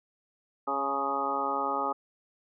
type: harmonic tone with a mistuned harmonic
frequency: 138.1 Hz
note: C#3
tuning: 6 cents flat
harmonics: 2 / 3 / 4 / 5 / 6 / 7 / 8 / 9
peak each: -39 / -38 / -37 / -40 / -32 / -40 / -37 / -31 dBFS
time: 0.67-1.93 s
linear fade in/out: 10 ms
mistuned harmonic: 6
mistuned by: +21 cents
effects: none